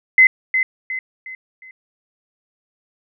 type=tone with echo; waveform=sine; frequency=2048 Hz; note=C7; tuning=38 cents flat; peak=-6 dBFS; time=0.18-0.27 s; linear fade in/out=2 ms; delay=360 ms; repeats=4; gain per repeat=-8 dB; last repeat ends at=1.71 s; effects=none